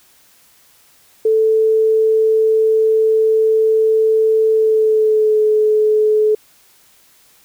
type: tone with pitch glide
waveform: sine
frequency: 440 to 428.7 Hz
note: A4 to A4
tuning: 0 to -45 cents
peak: -10 dBFS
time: 1.25-6.35 s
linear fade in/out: 5 ms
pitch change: -45 cents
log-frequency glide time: 4.52-5.41 s
effects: white hiss -51 dBFS RMS until 7.44 s